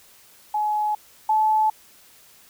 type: tone pair in turn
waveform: sine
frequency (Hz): 846 / 865.8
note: G#5 / A5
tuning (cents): +32 / -28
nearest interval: unison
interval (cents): 40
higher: second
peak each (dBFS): -20 / -16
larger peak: second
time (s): 0.54-0.95 / 1.29-1.7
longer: neither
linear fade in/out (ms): 5
effects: white hiss -52 dBFS RMS until 2.49 s